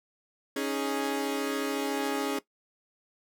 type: chord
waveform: sawtooth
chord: C# suspended second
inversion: none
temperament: equal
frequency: 277.2 / 311.1 / 415.3 Hz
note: C#4 / D#4 / G#4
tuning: 0 / 0 / 0 cents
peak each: -27 / -32 / -29 dBFS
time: 0.56-2.39 s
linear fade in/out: 5 ms
effects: noise-tail reverb RT60 0.1 s tail -17 dB re dry